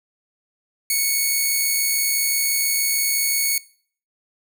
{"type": "tone", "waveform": "5% pulse", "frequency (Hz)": 2217, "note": "C#7", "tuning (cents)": 0, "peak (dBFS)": -8, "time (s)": [0.9, 3.58], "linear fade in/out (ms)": 2, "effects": ["noise-tail reverb RT60 0.5 s tail -21 dB re dry"]}